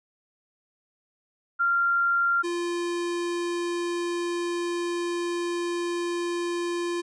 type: tone pair in turn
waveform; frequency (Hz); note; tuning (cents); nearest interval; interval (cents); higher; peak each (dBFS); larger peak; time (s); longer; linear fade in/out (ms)
sine / square; 1386 / 346.5; F6 / F4; -14 / -14; 2 octaves; 2400; first; -20 / -27; first; 1.59-2.43 / 2.43-7.02; second; 20
effects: resampled to 22050 Hz